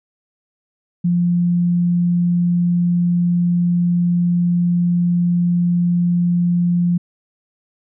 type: tone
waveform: sine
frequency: 174.61 Hz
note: F3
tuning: in tune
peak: -13 dBFS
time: 1.04-6.98 s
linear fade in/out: 10 ms
effects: none